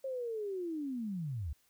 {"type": "linear sweep", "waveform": "sine", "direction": "down", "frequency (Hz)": [542, 64.6], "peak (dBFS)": -35, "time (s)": [0.04, 1.53], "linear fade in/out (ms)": 5, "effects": ["white hiss -71 dBFS RMS until 1.69 s"]}